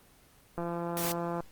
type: click train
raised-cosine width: 1 ms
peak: -21 dBFS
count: 142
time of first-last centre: 0.58-1.405 s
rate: 171 Hz
type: noise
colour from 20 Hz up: white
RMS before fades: -34 dBFS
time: 0.97-1.12 s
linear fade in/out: 0 ms
effects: pink hiss -60 dBFS RMS until 1.51 s + Opus 24 kbps